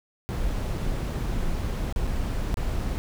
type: noise with dropouts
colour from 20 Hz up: brown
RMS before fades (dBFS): -27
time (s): 0.29-2.98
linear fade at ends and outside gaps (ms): 0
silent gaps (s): 0.775-0.78 / 1.925-1.961 / 2.068-2.074 / 2.542-2.571
effects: none